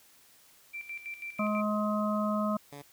sine tone with tremolo, 2349 Hz, D7, in tune, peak -36 dBFS, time 0.73-1.62 s, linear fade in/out 20 ms, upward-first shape square, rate 6.1 Hz, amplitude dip 70%
harmonic tone, 210.8 Hz, G#3, 26 cents sharp, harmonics 1 / 3 / 5 / 6, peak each -29 / -33 / -37 / -35 dBFS, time 1.39-2.57 s, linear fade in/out 5 ms
10% pulse tone, 143.1 Hz, D3, 45 cents flat, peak -35 dBFS, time 2.72-2.82 s, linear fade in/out 5 ms
effects white hiss -60 dBFS RMS until 2.92 s

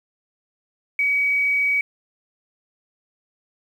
sine tone, 2267 Hz, C#7, 38 cents sharp, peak -17 dBFS, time 0.99-1.81 s, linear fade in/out 2 ms, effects 8-bit

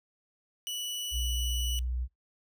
sawtooth tone, 2953 Hz, F#7, 4 cents flat, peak -30 dBFS, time 0.67-1.79 s, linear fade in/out 0 ms
sine tone with vibrato, 61.74 Hz, B1, in tune, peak -29 dBFS, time 1.11-2.08 s, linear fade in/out 50 ms, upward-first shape sine, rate 15 Hz, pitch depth 9 cents each way
effects noise-tail reverb RT60 0.2 s tail -25 dB re dry

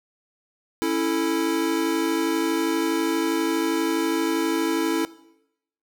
square chord, A major, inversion first, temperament equal, 277.2 / 329.6 / 440 Hz, C#4 / E4 / A4, 0 / 0 / 0 cents, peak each -29 / -24 / -29 dBFS, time 0.82-5.05 s, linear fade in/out 0 ms, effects noise-tail reverb RT60 0.8 s tail -18 dB re dry

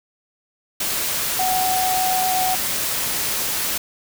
sine tone in noise, 745 Hz, F#5, 12 cents sharp, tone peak -19 dBFS, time 1.39-2.55 s, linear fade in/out 5 ms, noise white, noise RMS -23 dBFS, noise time 0.8-3.78 s, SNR +1 dB, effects none

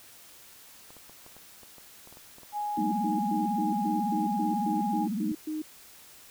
clicks, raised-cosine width 1 ms, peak -37 dBFS, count 12, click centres 0.905 / 0.967 / 1.096 / 1.264 / 1.366 / 1.633 / 1.783 / 2.074 / 2.126 / 2.171 / 2.384 / 2.433 s
sine tone with pitch glide, 830.6 to 825.3 Hz, G#5 to G#5, 0 to -11 cents, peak -29 dBFS, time 2.52-5.08 s, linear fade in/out 50 ms, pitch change -11 cents, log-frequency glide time 2.84-3.43 s
sine tone bursts, 309.3 Hz, D#4, 10 cents flat, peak -30 dBFS, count 11, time 2.77-5.62 s, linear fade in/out 5 ms, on 150 ms, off 120 ms
sine tone with vibrato, 212.9 Hz, G#3, 43 cents sharp, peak -28 dBFS, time 2.78-5.32 s, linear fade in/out 2 ms, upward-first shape sine, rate 18 Hz, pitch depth 200 cents each way
effects white hiss -52 dBFS RMS until 6.3 s

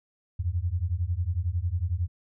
sine beating tone pair, 82.41 / 93.41 Hz, E2 / F#2, 0 / +17 cents, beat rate 11 Hz, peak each -28 dBFS, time 0.39-2.08 s, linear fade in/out 10 ms, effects none

